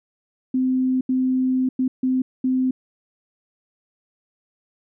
sine tone bursts at uneven times, 257.9 Hz, C4, 25 cents flat, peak -17 dBFS, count 5, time 0.54-1.01 / 1.09-1.69 / 1.79-1.88 / 2.03-2.22 / 2.44-2.71 s, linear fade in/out 5 ms, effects none

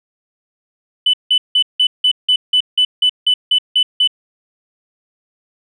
sine tone bursts, 2997 Hz, F#7, 22 cents sharp, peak -8 dBFS, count 13, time 1.06-4.075 s, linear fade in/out 5 ms, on 75 ms, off 170 ms, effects tanh soft clip ceiling -5 dBFS

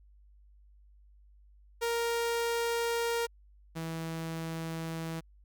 sawtooth tone pair in turn, 467 / 163.12 Hz, A#4 / E3, +3 / -18 cents, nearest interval octave + tritone, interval 1821 cents, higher first, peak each -25 / -31 dBFS, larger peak first, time 1.81-3.27 / 3.75-5.21 s, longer neither, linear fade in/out 20 ms, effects added 50 Hz sine -56 dBFS peak until 5.44 s

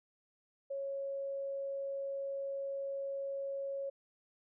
sine tone, 551 Hz, C#5, 11 cents flat, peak -36 dBFS, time 0.7-3.9 s, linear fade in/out 10 ms, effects none

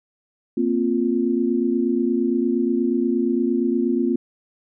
sine chord, Bb suspended second, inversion none, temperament equal, 233.1 / 261.6 / 349.2 Hz, Bb3 / C4 / F4, 0 / 0 / 0 cents, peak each -22 dBFS, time 0.57-4.16 s, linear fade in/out 5 ms, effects none

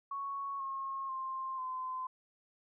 sine tone with pitch steps, 1108.7 / 1081.5 / 1055 / 1029.1 Hz, C#6 / C#6 / C6 / C6, 0 / -43 / +14 / -29 cents, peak -36 dBFS, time 0.11-2.07 s, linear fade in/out 5 ms, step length 490 ms, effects none

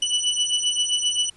sawtooth beating tone pair, 2960 / 2967.6 Hz, F#7 / F#7, 0 / +4 cents, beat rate 7.6 Hz, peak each -20 dBFS, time 0.02-1.3 s, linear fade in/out 5 ms, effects pink hiss -55 dBFS RMS until 1.36 s + resampled to 24000 Hz

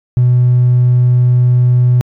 triangle tone, 123.8 Hz, B2, 5 cents sharp, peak -3 dBFS, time 0.17-2.01 s, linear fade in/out 0 ms, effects tanh soft clip ceiling -3 dBFS

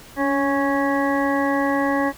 harmonic tone with a mistuned harmonic, 276.9 Hz, C#4, 2 cents flat, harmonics 1 / 2 / 3 / 4 / 6 / 7, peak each -21 / -24 / -26 / -27 / -29 / -29 dBFS, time 0.16-2.13 s, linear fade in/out 50 ms, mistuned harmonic 1, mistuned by +29 cents, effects pink hiss -44 dBFS RMS until 2.17 s

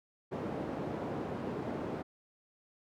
white band-pass noise, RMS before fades -38 dBFS, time 0.31-2.03 s, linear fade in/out 20 ms, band 130 to 490 Hz, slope 12 dB/octave, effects none

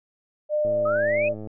sine tone with pitch glide, 602 to 595.4 Hz, D5 to D5, +43 to +24 cents, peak -20 dBFS, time 0.49-1.35 s, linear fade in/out 50 ms, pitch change -19 cents, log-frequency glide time 0.71-1 s
click train, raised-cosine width 2 ms, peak -24 dBFS, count 89, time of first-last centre 0.65-1.472 s, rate 107 Hz
sine exponential sweep, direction up, 1225 to 2600 Hz, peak -26 dBFS, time 0.85-1.29 s, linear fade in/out 10 ms
effects none

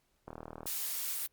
click train, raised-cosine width 1 ms, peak -29 dBFS, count 16, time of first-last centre 0.28-0.657 s, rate 39.8 Hz
blue noise, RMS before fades -36 dBFS, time 0.66-1.27 s, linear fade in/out 10 ms
effects pink hiss -75 dBFS RMS until 1.32 s + Opus 48 kbps

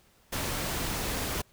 pink noise, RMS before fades -32 dBFS, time 0.32-1.42 s, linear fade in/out 10 ms, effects pink hiss -63 dBFS RMS until 1.52 s

